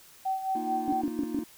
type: tone with tremolo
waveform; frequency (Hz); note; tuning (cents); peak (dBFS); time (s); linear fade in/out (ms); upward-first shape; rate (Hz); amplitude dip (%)
sine; 765; G5; -42; -25; 0.25-1.02; 10; sine; 4.6; 65
type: chord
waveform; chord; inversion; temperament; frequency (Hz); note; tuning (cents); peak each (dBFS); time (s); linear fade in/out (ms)
triangle; Bb suspended fourth; none; just; 233.1 / 310.8 / 349.6; Bb3 / Eb4 / F4; 0 / -2 / +2; -35 / -34 / -37; 0.55-1.44; 5
type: tone bursts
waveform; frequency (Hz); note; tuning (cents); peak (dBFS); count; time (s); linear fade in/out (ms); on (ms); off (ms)
sine; 289.8; D4; -23; -26; 4; 0.88-1.39; 0; 45; 110
effects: white hiss -54 dBFS RMS until 1.57 s

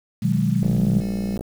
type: chord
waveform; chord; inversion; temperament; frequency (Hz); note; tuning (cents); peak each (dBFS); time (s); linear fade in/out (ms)
sine; G# minor seventh; first; equal; 123.47 / 155.56 / 185 / 207.7; B2 / D#3 / F#3 / G#3; 0 / 0 / 0 / 0; -23 / -23 / -22 / -23; 0.22-1.01; 10
type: click train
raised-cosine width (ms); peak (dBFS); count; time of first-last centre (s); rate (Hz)
2; -17; 47; 0.63-1.41; 59
type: tone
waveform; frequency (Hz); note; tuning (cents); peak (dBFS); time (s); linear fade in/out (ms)
sine; 197.9; G3; +17; -23; 0.81-1.37; 0
effects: 7-bit

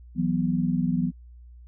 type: chord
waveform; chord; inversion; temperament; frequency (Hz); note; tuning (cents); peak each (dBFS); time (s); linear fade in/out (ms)
sine; E suspended second; none; equal; 164.81 / 185 / 246.9; E3 / F#3 / B3; 0 / 0 / 0; -26; 0.15-1.12; 50
effects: added 60 Hz sine -44 dBFS peak until 1.67 s

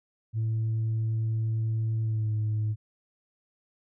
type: tone with pitch glide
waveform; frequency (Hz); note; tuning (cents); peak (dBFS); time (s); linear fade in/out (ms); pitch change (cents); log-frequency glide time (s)
sine; 111.4 to 107.61; A2 to A2; +22 to -38; -23; 0.33-2.76; 50; -60; 2.02-2.32
effects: tanh soft clip ceiling -23 dBFS

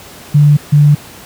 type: tone pair in turn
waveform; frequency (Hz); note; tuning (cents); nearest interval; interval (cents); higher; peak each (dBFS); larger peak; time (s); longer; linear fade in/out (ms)
sine; 146.83 / 146.83; D3 / D3; 0 / 0; unison; 0; neither; -3; neither; 0.34-0.57 / 0.72-0.95; neither; 10
effects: pink hiss -34 dBFS RMS until 1.25 s + high-pass 80 Hz 12 dB/octave

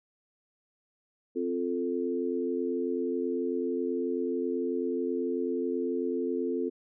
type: chord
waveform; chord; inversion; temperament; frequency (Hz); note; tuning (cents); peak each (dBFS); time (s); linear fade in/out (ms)
sine; F major; second; equal; 261.6 / 349.2 / 440; C4 / F4 / A4; 0 / 0 / 0; -32; 1.35-6.7; 20
effects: none

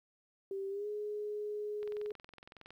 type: tone with pitch glide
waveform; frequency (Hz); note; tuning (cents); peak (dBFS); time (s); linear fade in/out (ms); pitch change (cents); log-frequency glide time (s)
sine; 390.6 to 418.6; G4 to G#4; -6 to +14; -36; 0.51-2.12; 2; +120; 0.69-0.87
type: click train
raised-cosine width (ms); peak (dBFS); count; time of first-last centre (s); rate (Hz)
0.3; -36; 20; 1.83-2.706; 21.7
effects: 12-bit

